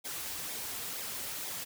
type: noise with flanger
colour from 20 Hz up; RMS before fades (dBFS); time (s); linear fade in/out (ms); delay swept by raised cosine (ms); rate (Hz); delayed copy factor
white; -39; 0.04-1.65; 20; 0.67 to 6.37; 2.1; -0.6
effects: none